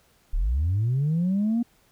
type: linear sweep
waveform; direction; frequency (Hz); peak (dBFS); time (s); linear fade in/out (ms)
sine; up; 30.59 to 240.9; -19; 0.33-1.63; 10
effects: tanh soft clip ceiling -18 dBFS + pink hiss -62 dBFS RMS until 1.91 s